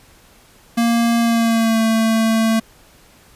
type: tone with pitch glide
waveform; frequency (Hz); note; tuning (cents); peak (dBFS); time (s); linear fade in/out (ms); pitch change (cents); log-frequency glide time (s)
square; 233.1 to 223.6; A#3 to A3; 0 to +28; -14; 0.77-2.6; 10; -72; 1.2-1.81
effects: pink hiss -49 dBFS RMS until 3.35 s + resampled to 32000 Hz